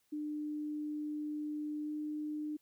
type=tone with pitch glide; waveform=sine; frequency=300 to 301.9 Hz; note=D4 to D4; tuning=+37 to +48 cents; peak=-36 dBFS; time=0.12-2.57 s; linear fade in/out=10 ms; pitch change=+11 cents; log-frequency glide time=1.84-1.89 s; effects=white hiss -75 dBFS RMS until 2.61 s